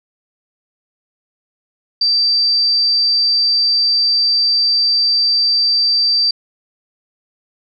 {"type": "tone", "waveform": "sine", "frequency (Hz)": 4670, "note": "D8", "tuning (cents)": -11, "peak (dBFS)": -11, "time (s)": [2.01, 6.31], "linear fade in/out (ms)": 5, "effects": []}